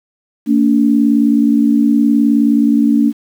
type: tone pair together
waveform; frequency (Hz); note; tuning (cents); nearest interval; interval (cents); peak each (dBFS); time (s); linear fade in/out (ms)
sine; 227.6 / 286.8; A#3 / D4; -41 / -41; major third; 400; -11 / -11; 0.46-3.13; 50
effects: 7-bit